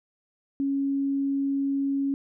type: tone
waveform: sine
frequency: 276.3 Hz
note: C#4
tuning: 6 cents flat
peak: -23 dBFS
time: 0.6-2.14 s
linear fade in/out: 0 ms
effects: none